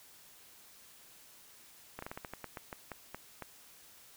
slowing click train, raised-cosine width 0.5 ms, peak -26 dBFS, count 13, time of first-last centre 1.99-3.423 s, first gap 34 ms, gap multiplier 1.21, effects white hiss -58 dBFS RMS until 4.16 s

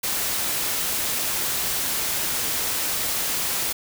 white noise, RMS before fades -25 dBFS, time 0.03-3.73 s, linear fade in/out 10 ms, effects none

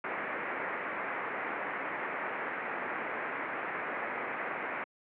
white low-pass noise, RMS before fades -36 dBFS, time 0.04-4.84 s, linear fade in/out 2 ms, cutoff 2200 Hz, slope 48 dB/octave, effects high-pass 300 Hz 12 dB/octave

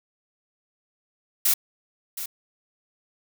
blue noise with echo, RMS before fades -20 dBFS, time 1.45-1.54 s, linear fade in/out 5 ms, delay 720 ms, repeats 1, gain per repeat -12 dB, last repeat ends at 2.26 s, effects none

